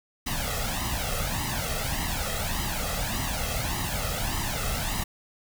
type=noise with flanger; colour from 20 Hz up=pink; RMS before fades=-29 dBFS; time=0.26-5.04 s; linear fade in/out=10 ms; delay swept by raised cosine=1 to 1.56 ms; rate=1.7 Hz; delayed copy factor=+0.75; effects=none